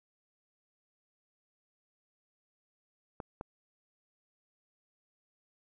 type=clicks; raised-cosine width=1 ms; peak=-25 dBFS; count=2; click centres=3.202 / 3.411 s; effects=none